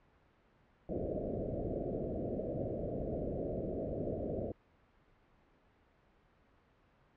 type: low-pass noise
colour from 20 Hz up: white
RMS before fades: -38 dBFS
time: 0.89-4.52 s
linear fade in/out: 2 ms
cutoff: 660 Hz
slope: 96 dB/octave
effects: pink hiss -68 dBFS RMS until 7.16 s + low-pass 2000 Hz 12 dB/octave